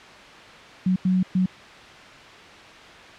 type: tone bursts at uneven times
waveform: sine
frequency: 185 Hz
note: F#3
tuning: in tune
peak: -17 dBFS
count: 3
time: 0.86-0.96 / 1.05-1.23 / 1.35-1.46 s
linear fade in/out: 5 ms
effects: white hiss -43 dBFS RMS until 3.18 s + low-pass 3000 Hz 12 dB/octave